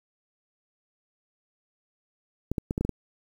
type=clicks; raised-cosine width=3 ms; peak=-14 dBFS; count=7; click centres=2.516 / 2.582 / 2.709 / 2.779 / 2.81 / 2.85 / 2.893 s; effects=8-bit